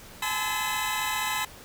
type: tone cluster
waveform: 20% pulse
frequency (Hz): 834 / 869 / 1022 / 1293 / 3859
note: G#5 / A5 / C6 / E6 / B7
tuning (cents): +7 / -22 / -41 / -34 / -41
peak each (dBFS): -31 / -28 / -25 / -31 / -30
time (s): 0.22-1.45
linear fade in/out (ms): 5
effects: pink hiss -47 dBFS RMS until 1.64 s